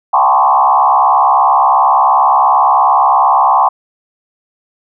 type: tone with frequency modulation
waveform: sine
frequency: 934 Hz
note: A#5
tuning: 3 cents sharp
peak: -6 dBFS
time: 0.13-3.69 s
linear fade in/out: 10 ms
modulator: 68.6 Hz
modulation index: 2.9
effects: none